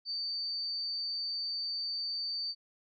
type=tone with amplitude modulation; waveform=sine; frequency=4585 Hz; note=D8; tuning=42 cents flat; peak=-31 dBFS; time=0.05-2.55 s; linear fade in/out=50 ms; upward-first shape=sine; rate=249 Hz; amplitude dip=45%; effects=none